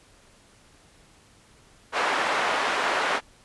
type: band-pass noise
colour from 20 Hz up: white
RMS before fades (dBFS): -25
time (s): 1.92-3.21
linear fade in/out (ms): 50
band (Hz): 480 to 1600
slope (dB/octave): 12
effects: pink hiss -56 dBFS RMS until 3.44 s + resampled to 24000 Hz